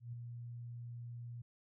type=tone with ADSR envelope; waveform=sine; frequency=119.2 Hz; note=A#2; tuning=39 cents sharp; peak=-40 dBFS; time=0-1.42 s; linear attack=130 ms; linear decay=6 ms; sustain=-4 dB; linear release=8 ms; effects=none